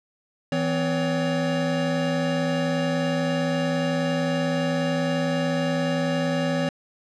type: tone cluster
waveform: square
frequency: 163.9 / 255.1 / 562 Hz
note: E3 / C4 / C#5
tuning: -10 / -44 / +24 cents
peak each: -27 dBFS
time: 0.52-6.69 s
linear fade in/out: 2 ms
effects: low-pass 5000 Hz 12 dB/octave